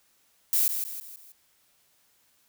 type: noise with echo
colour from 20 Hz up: violet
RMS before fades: -23 dBFS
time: 0.53-0.68 s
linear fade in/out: 0 ms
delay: 160 ms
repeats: 4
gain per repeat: -7 dB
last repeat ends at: 1.32 s
effects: white hiss -66 dBFS RMS until 2.48 s